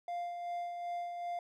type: tone with tremolo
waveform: triangle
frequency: 698.5 Hz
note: F5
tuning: in tune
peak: -33 dBFS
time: 0.08-1.39 s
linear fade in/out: 2 ms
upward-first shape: sine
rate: 2.6 Hz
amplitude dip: 40%
effects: none